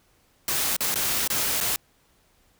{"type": "noise with dropouts", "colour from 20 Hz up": "white", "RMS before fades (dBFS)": -25, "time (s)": [0.48, 1.76], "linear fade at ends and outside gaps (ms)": 1, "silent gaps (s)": [[0.765, 0.806], [0.943, 0.957], [1.276, 1.301], [1.603, 1.61]], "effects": ["pink hiss -63 dBFS RMS until 2.59 s"]}